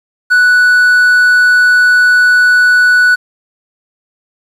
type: tone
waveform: triangle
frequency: 1480 Hz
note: F#6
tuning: in tune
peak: -3 dBFS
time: 0.3-3.16 s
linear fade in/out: 20 ms
effects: resampled to 32000 Hz + 7-bit